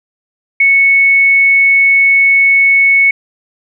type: tone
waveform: sine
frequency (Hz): 2210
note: C#7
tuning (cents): -6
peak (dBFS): -5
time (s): 0.6-3.11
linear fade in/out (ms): 5
effects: none